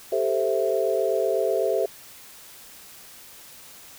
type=chord; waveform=sine; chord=A minor seventh; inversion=third; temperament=equal; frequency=392 / 440 / 523.3 / 659.3 Hz; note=G4 / A4 / C5 / E5; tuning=0 / 0 / 0 / 0 cents; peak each=-26 dBFS; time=0.12-1.86 s; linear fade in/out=5 ms; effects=white hiss -46 dBFS RMS until 3.98 s